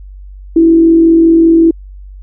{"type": "tone with frequency modulation", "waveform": "sine", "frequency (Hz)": 329.6, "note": "E4", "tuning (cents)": 0, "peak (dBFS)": -3, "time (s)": [0.56, 1.71], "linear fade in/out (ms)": 5, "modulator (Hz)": 45.2, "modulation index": 0.28, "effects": ["added 48 Hz sine -28 dBFS peak until 2.22 s"]}